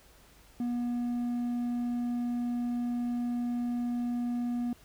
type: tone with hard clipping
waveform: sine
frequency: 241.3 Hz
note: B3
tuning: 40 cents flat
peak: -30 dBFS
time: 0.6-4.73 s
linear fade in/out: 2 ms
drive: 3 dB
effects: added 50 Hz sine -61 dBFS peak until 4.84 s + pink hiss -59 dBFS RMS until 4.84 s